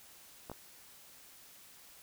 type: clicks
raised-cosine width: 1 ms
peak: -29 dBFS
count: 2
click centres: 0.498 / 0.516 s
effects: white hiss -57 dBFS RMS until 2.02 s